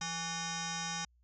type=tone with frequency modulation; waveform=sine; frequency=2457 Hz; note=D#7; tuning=22 cents flat; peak=-35 dBFS; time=0.01-1.05 s; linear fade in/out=5 ms; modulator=657 Hz; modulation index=6.2; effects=added 60 Hz sine -65 dBFS peak until 1.23 s